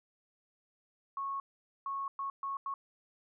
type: tone bursts at uneven times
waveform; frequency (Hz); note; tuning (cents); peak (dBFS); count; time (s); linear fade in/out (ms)
sine; 1100; C#6; -14; -34; 5; 1.17-1.4 / 1.86-2.08 / 2.19-2.3 / 2.43-2.57 / 2.66-2.74; 2
effects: none